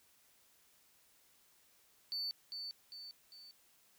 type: tone with echo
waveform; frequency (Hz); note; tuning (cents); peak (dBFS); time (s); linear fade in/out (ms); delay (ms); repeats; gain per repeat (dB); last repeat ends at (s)
sine; 4500; C#8; +25; -35; 2.12-2.31; 0; 400; 3; -6; 3.51
effects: tanh soft clip ceiling -34 dBFS + white hiss -69 dBFS RMS until 3.98 s